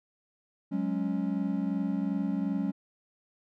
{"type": "chord", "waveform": "triangle", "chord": "F# suspended second", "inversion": "none", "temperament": "equal", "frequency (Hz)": [185, 207.7, 277.2], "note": ["F#3", "G#3", "C#4"], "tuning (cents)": [0, 0, 0], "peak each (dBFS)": -30, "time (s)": [0.71, 2.72], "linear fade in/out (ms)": 20, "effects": []}